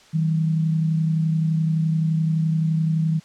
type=tone pair together; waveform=sine; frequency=159.41 / 191.1 Hz; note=D#3 / G3; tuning=+42 / -44 cents; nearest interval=minor third; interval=314 cents; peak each=-18 / -29 dBFS; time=0.13-3.2 s; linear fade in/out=20 ms; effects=white hiss -51 dBFS RMS until 3.24 s + low-pass 6000 Hz 12 dB/octave